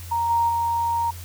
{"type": "tone with level steps", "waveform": "sine", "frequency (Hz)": 932.3, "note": "A#5", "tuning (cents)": 0, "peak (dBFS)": [-20, -17, -20], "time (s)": [0.11, 1.11], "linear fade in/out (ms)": 10, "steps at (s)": [0.29, 0.48], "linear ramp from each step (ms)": 20, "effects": ["added 87 Hz sine -35 dBFS peak until 1.24 s", "white hiss -43 dBFS RMS until 1.24 s"]}